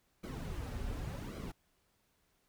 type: noise with flanger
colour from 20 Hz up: brown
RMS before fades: -41 dBFS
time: 0.23-1.52 s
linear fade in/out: 10 ms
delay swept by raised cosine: 1.1 to 6.4 ms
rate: 0.88 Hz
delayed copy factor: -0.7
effects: pink hiss -75 dBFS RMS until 2.48 s